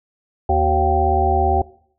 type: harmonic tone with a mistuned harmonic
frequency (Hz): 77.8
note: D#2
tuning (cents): 0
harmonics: 1 / 3 / 5 / 7 / 9 / 10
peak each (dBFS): -19 / -30 / -21 / -27 / -21 / -18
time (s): 0.49-1.62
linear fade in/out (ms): 5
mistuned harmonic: 5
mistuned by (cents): -48
effects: noise-tail reverb RT60 0.6 s tail -21 dB re dry